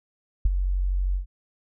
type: tone with ADSR envelope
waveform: sine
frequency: 46.25 Hz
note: F#1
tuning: in tune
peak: -13 dBFS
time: 0.45-1.26 s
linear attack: 6 ms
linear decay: 24 ms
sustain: -8 dB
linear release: 110 ms
effects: none